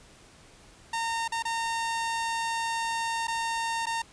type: tone with dropouts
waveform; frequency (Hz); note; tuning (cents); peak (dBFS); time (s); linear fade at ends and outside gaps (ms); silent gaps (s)
sawtooth; 916; A#5; -31; -24; 0.93-4.02; 5; 1.279-1.32 / 1.425-1.451 / 3.271-3.28 / 3.858-3.867
effects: pink hiss -54 dBFS RMS until 4.12 s + resampled to 22050 Hz